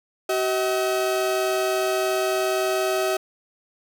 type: tone pair together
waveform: 35% pulse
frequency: 379.3 / 637.9 Hz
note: F#4 / D#5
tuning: +43 / +43 cents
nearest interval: major sixth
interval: 900 cents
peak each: -22 dBFS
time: 0.29-3.17 s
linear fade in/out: 5 ms
effects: none